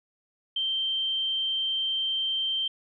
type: tone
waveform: sine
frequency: 3135 Hz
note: G7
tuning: 1 cent flat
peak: -25 dBFS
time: 0.56-2.68 s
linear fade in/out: 5 ms
effects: none